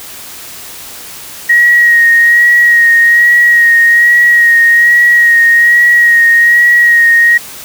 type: tone with vibrato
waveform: sine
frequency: 1888 Hz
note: A#6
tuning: 22 cents sharp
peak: -3 dBFS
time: 1.49-7.38 s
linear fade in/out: 10 ms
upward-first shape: sine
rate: 1.2 Hz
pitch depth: 26 cents each way
effects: white hiss -28 dBFS RMS until 7.64 s